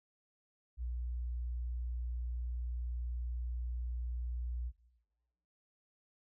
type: tone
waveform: sine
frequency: 60.3 Hz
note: B1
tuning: 41 cents flat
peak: -35 dBFS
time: 0.77-4.72 s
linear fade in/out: 50 ms
effects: noise-tail reverb RT60 1.0 s tail -17 dB re dry + tanh soft clip ceiling -31 dBFS